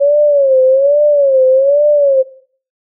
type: tone with vibrato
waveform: sine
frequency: 554.4 Hz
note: C#5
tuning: in tune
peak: -6 dBFS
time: 0-2.23 s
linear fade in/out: 20 ms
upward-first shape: sine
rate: 1.2 Hz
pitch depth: 120 cents each way
effects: noise-tail reverb RT60 0.5 s tail -17 dB re dry

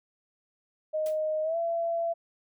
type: tone with pitch glide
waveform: sine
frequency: 621 to 673.3 Hz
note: D#5 to E5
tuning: -3 to +36 cents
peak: -26 dBFS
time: 0.93-2.14 s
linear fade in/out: 20 ms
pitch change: +139 cents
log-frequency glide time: 1.43-1.57 s
type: noise with exponential decay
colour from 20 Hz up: white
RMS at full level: -42 dBFS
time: 1.06-1.2 s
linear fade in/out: 1 ms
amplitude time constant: 30 ms
effects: none

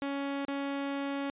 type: tone with dropouts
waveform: sawtooth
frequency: 278.9 Hz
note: C#4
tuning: 11 cents sharp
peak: -28 dBFS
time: 0.02-1.3 s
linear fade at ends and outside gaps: 0 ms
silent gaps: 0.451-0.482 s
effects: resampled to 8000 Hz

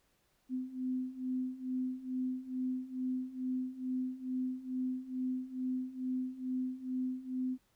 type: beating tone pair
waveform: sine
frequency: 254.6 / 256.9 Hz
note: C4 / C4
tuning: -47 / -32 cents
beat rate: 2.3 Hz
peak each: -39 / -36 dBFS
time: 0.49-7.58 s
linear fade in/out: 50 ms
effects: pink hiss -74 dBFS RMS until 7.75 s

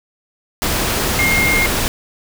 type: tone in noise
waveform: sine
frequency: 2131 Hz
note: C7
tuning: 31 cents sharp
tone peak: -14 dBFS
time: 1.19-1.66 s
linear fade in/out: 0 ms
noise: pink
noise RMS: -18 dBFS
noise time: 0.62-1.88 s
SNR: +1 dB
effects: none

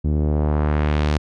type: tone with low-pass filter sweep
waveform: sawtooth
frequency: 75 Hz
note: D2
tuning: 37 cents sharp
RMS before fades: -19 dBFS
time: 0.04-1.18 s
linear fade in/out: 10 ms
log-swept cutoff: 260 to 5700 Hz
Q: 1
effects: none

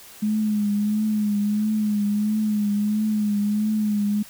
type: tone with vibrato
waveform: sine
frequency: 210.1 Hz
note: G#3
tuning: 20 cents sharp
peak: -19 dBFS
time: 0.22-4.23 s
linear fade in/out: 10 ms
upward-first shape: triangle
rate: 1.5 Hz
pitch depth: 53 cents each way
effects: white hiss -45 dBFS RMS until 4.29 s

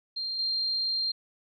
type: tone with level steps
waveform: sine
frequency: 4186 Hz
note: C8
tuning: in tune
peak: -30 / -26 dBFS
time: 0.16-1.12 s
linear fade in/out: 10 ms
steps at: 0.39 s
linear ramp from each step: 2 ms
effects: none

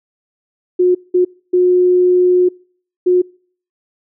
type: tone bursts at uneven times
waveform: sine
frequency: 361.3 Hz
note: F#4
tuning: 41 cents flat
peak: -8 dBFS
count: 4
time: 0.79-0.95 / 1.14-1.25 / 1.53-2.49 / 3.06-3.22 s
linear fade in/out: 10 ms
effects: noise-tail reverb RT60 0.5 s tail -26 dB re dry

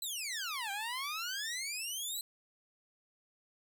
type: exponential two-way sweep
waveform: 15% pulse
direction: down then up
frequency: 4093 to 778 to 4093 Hz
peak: -30 dBFS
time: 0.02-2.21 s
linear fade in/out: 2 ms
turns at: 0.71 s
effects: none

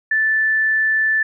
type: tone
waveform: sine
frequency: 1757 Hz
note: A6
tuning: 3 cents flat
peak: -14 dBFS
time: 0.11-1.23 s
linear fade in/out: 5 ms
effects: none

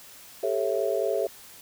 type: chord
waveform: sine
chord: A dominant seventh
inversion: third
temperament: just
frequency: 396 / 440 / 550 / 660 Hz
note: G4 / A4 / C#5 / E5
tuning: +18 / 0 / -14 / +2 cents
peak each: -29 dBFS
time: 0.43-1.27 s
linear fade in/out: 5 ms
effects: white hiss -48 dBFS RMS until 1.61 s

